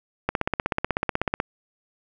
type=click train; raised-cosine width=0.5 ms; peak=-7 dBFS; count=19; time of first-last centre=0.29-1.401 s; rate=16.2 Hz; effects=none

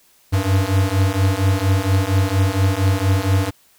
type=beating tone pair; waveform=square; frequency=94 / 98.3 Hz; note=F#2 / G2; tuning=+28 / +5 cents; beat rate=4.3 Hz; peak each=-19 / -18 dBFS; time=0.32-3.51 s; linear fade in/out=20 ms; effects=white hiss -55 dBFS RMS until 3.78 s

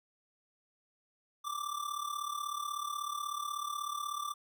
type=tone with amplitude modulation; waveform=square; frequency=1174.7 Hz; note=D6; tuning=in tune; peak=-33 dBFS; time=1.44-4.34 s; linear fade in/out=20 ms; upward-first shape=sine; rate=36.3 Hz; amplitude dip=75%; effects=none

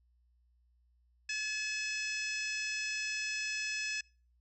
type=harmonic tone; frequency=858 Hz; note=A5; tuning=44 cents flat; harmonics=2 / 3 / 4 / 5 / 6 / 7 / 8 / 9; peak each=-40 / -37 / -50 / -51 / -41 / -45 / -52 / -50 dBFS; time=1.29-4.01 s; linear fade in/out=5 ms; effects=noise-tail reverb RT60 0.4 s tail -26 dB re dry + added 60 Hz sine -67 dBFS peak until 4.4 s

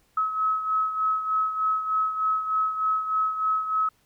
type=beating tone pair; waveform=sine; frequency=1284 / 1287.3 Hz; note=E6 / E6; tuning=-46 / -41 cents; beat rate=3.3 Hz; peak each=-23 / -30 dBFS; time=0.17-3.89 s; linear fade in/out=5 ms; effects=pink hiss -65 dBFS RMS until 4.05 s

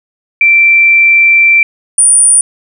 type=tone pair in turn; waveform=sine; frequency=2346 / 9384 Hz; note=D7 / D9; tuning=-2 / -2 cents; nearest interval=2 octaves; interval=2400 cents; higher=second; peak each=-3 dBFS; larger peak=neither; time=0.41-1.63 / 1.98-2.41 s; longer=first; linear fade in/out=2 ms; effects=none

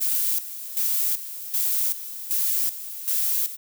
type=noise with tremolo; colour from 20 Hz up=violet; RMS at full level=-23 dBFS; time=0-3.57 s; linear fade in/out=20 ms; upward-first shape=square; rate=1.3 Hz; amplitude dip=75%; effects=none

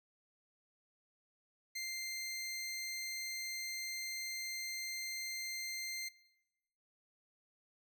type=tone; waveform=20% pulse; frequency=2093 Hz; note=C7; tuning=in tune; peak=-34 dBFS; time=1.75-6.09 s; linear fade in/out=10 ms; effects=noise-tail reverb RT60 1.0 s tail -21 dB re dry

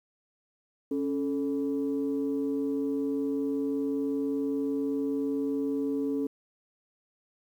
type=tone pair together; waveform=sine; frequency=277.2 / 437.4 Hz; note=C#4 / A4; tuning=0 / -10 cents; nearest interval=minor sixth; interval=790 cents; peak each=-27 / -31 dBFS; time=0.91-6.27 s; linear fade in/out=5 ms; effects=tanh soft clip ceiling -21 dBFS + 10-bit

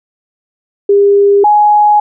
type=tone pair in turn; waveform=sine; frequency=402.5 / 836.3 Hz; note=G4 / G#5; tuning=+46 / +12 cents; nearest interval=octave + minor second; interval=1266 cents; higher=second; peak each=-4 dBFS; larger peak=neither; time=0.89-1.44 / 1.44-2 s; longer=second; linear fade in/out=5 ms; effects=none

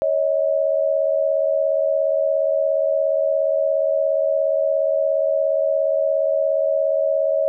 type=tone pair together; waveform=sine; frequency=554.4 / 631.5 Hz; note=C#5 / D#5; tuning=0 / +26 cents; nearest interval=major second; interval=226 cents; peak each=-19 dBFS; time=0.02-7.48 s; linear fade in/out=0 ms; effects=none

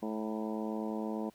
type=harmonic tone with a mistuned harmonic; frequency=108.8 Hz; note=A2; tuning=19 cents flat; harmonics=2 / 3 / 4 / 5 / 6 / 7 / 8 / 9; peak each=-36 / -40 / -42 / -44 / -46 / -47 / -48 / -49 dBFS; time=0.02-1.3 s; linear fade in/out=10 ms; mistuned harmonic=8; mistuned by=+53 cents; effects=pink hiss -64 dBFS RMS until 1.34 s + high-pass 60 Hz 12 dB/octave

